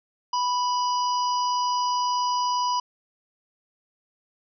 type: harmonic tone with a mistuned harmonic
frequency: 987.8 Hz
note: B5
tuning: in tune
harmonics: 1 / 3 / 5 / 6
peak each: -22 / -37 / -33 / -39 dBFS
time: 0.33-2.8 s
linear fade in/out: 5 ms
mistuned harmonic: 6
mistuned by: -37 cents
effects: none